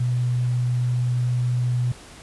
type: tone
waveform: sine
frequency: 123.1 Hz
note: B2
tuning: 5 cents flat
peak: -19 dBFS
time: 0-1.92 s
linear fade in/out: 5 ms
effects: pink hiss -44 dBFS RMS until 2.22 s + resampled to 24000 Hz